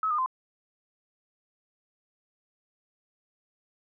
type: tone with pitch steps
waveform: sine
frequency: 1286 / 1216 / 1035 Hz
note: E6 / D#6 / C6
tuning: -43 / -40 / -19 cents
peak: -24 dBFS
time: 0.03-0.261 s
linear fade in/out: 2 ms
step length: 77 ms
effects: none